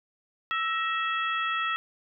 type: harmonic tone with a mistuned harmonic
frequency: 659.3 Hz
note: E5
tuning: in tune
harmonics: 2 / 3 / 4 / 5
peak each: -28 / -32 / -34 / -36 dBFS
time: 0.51-1.76 s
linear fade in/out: 0 ms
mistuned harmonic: 3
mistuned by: -81 cents
effects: none